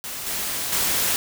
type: noise with level steps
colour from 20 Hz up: white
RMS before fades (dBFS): -32 / -27 / -22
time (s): 0.04-1.16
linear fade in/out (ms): 0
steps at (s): 0.26 / 0.72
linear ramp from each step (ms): 10
effects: none